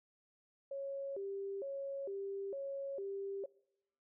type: tone with vibrato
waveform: sine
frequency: 466.2 Hz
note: A#4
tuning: in tune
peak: -39 dBFS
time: 0.71-3.46 s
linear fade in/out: 5 ms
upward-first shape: square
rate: 1.1 Hz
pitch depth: 290 cents each way
effects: noise-tail reverb RT60 0.8 s tail -23 dB re dry